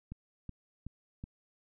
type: click train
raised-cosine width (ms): 5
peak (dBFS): -29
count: 4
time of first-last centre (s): 0.12-1.239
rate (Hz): 2.68
effects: none